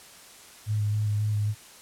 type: tone with vibrato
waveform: sine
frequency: 105.4 Hz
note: G#2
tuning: 26 cents sharp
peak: -23 dBFS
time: 0.66-1.55 s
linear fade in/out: 50 ms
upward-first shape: square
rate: 3.7 Hz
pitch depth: 16 cents each way
effects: white hiss -49 dBFS RMS until 1.81 s + low-pass 11000 Hz 12 dB/octave